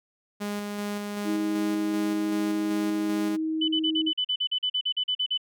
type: tone with tremolo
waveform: sawtooth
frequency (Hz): 205.6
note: G#3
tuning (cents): -17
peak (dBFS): -25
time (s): 0.4-3.37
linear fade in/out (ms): 20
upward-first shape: square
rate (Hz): 2.6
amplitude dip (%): 25
type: tone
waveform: sine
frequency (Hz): 316.8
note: D#4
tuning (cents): +31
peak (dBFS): -25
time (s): 1.24-4.13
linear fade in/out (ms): 50
type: tone bursts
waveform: sine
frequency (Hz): 3000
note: F#7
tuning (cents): +23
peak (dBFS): -23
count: 16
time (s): 3.61-5.377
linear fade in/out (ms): 10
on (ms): 72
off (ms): 41
effects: none